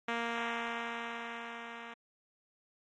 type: tone with level ramp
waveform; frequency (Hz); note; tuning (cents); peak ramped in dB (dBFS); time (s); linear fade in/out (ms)
5% pulse; 233.1; A#3; 0; -20 to -34; 0.08-1.94; 5
effects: low-pass 3000 Hz 12 dB/octave + AAC 32 kbps